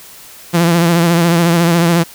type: tone with vibrato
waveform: sawtooth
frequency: 169.7 Hz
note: F3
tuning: 49 cents flat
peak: -5 dBFS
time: 0.53-2.04 s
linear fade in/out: 20 ms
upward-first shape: triangle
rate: 14 Hz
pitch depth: 60 cents each way
effects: white hiss -37 dBFS RMS until 2.14 s